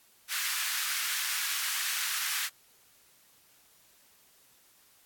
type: high-pass noise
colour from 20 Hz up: pink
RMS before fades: -32 dBFS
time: 0.28-2.5 s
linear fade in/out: 50 ms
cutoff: 1400 Hz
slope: 24 dB/octave
effects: white hiss -62 dBFS RMS until 5.05 s + AAC 64 kbps